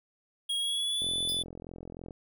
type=tone with pitch glide; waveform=square; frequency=3292 to 3482 Hz; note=G#7 to A7; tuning=-16 to -19 cents; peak=-29 dBFS; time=0.49-1.43 s; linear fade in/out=10 ms; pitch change=+97 cents; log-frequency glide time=0.59-1.05 s
type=click train; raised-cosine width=2 ms; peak=-30 dBFS; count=48; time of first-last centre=1.02-2.108 s; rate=43.2 Hz
type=tone with exponential decay; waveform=15% pulse; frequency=4978 Hz; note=D#8; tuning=in tune; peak=-25 dBFS; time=1.29-1.44 s; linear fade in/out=0 ms; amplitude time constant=31 ms
effects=none